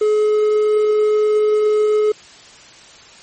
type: tone with quantisation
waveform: triangle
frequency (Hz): 425.2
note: G#4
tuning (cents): +41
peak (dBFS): -10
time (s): 0.01-2.12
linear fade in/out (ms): 5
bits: 6
effects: white hiss -42 dBFS RMS until 3.22 s + MP3 32 kbps